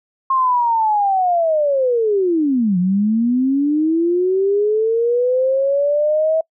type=linear two-way sweep; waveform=sine; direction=down then up; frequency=1073 to 175.2 to 647 Hz; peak=-13 dBFS; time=0.3-6.41 s; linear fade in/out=5 ms; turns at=2.78 s; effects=noise-tail reverb RT60 0.1 s tail -26 dB re dry